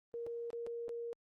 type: tone with dropouts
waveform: sine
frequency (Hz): 469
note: A#4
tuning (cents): +11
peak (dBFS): -39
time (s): 0.14-1.13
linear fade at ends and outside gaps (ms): 0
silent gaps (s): 0.265-0.269 / 0.504-0.53 / 0.665-0.671 / 0.882-0.892
effects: Opus 24 kbps